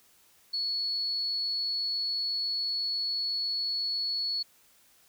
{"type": "tone", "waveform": "sine", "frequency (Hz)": 4394, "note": "C#8", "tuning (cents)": -16, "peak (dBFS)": -28, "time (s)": [0.53, 4.43], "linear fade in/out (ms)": 10, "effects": ["white hiss -62 dBFS RMS until 5.08 s"]}